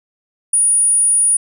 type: tone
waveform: sine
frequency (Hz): 9630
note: D9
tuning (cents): +42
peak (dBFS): -10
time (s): 0.53-1.37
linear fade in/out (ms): 5
effects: none